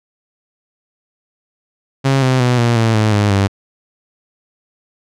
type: tone with pitch steps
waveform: sawtooth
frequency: 135.5 / 129.53 / 123.82 / 118.37 / 113.15 / 108.17 / 103.4 / 98.85 Hz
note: C#3 / C3 / B2 / A#2 / A2 / A2 / G#2 / G2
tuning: -39 / -17 / +5 / +27 / +49 / -29 / -7 / +15 cents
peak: -7 dBFS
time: 2.04-3.48 s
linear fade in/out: 20 ms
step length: 180 ms
effects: low-pass 7000 Hz 12 dB/octave